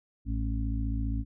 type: harmonic tone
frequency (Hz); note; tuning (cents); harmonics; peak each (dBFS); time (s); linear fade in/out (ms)
55; A1; 0; 1 / 2 / 4 / 5; -29 / -34 / -39 / -37; 0.25-1.25; 50
effects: none